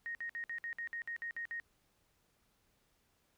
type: tone bursts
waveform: sine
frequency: 1864.7 Hz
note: A#6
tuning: in tune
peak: -38 dBFS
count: 11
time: 0.06-1.599 s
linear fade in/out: 0 ms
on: 89 ms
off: 56 ms
effects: pink hiss -75 dBFS RMS until 3.37 s